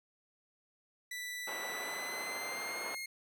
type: tone with pitch glide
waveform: sawtooth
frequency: 1975.5 to 2142 Hz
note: B6 to C7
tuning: 0 to +40 cents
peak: -36 dBFS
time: 1.11-3.06 s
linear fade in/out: 5 ms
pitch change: +140 cents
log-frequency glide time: 1.74-2.84 s
type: band-pass noise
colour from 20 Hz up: pink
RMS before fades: -44 dBFS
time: 1.47-2.95 s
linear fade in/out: 5 ms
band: 550 to 1700 Hz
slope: 12 dB/octave
effects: none